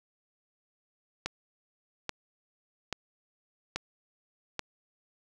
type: click train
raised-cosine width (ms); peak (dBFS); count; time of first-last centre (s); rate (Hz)
0.2; -14; 5; 1.26-4.593; 1.2
effects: none